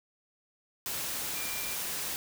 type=tone in noise; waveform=sine; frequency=2375 Hz; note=D7; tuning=19 cents sharp; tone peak=-42 dBFS; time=1.35-1.75 s; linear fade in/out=0 ms; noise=white; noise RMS=-35 dBFS; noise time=0.86-2.16 s; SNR=-10 dB; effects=none